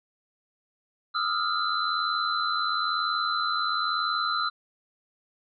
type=tone cluster; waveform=sine; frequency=1215 / 1296 / 1397 / 4028 Hz; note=D#6 / E6 / F6 / B7; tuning=-42 / -30 / 0 / +33 cents; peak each=-30 dBFS; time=1.14-4.5 s; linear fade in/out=20 ms; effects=none